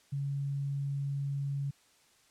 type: tone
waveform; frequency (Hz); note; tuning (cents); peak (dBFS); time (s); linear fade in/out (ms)
sine; 140; C#3; +18; -31; 0.12-1.71; 10
effects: white hiss -65 dBFS RMS until 2.3 s + low-pass 9000 Hz 12 dB/octave